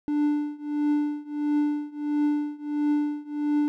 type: tone with tremolo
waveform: triangle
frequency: 295.2 Hz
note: D4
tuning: 9 cents sharp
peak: -17 dBFS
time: 0.08-3.68 s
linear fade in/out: 0 ms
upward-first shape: triangle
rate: 1.5 Hz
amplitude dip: 95%
effects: none